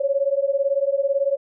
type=beating tone pair; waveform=sine; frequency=546 / 564 Hz; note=C#5 / C#5; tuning=-26 / +30 cents; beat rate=18 Hz; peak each=-21 dBFS; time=0-1.37 s; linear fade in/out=10 ms; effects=none